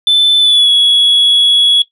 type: tone with pitch glide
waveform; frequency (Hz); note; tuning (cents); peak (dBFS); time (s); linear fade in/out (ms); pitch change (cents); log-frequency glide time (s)
sine; 3520 to 3361; A7 to G#7; 0 to +20; -3; 0.07-1.82; 2; -80; 0.4-0.7
effects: noise-tail reverb RT60 0.1 s tail -17 dB re dry + tanh soft clip ceiling -4 dBFS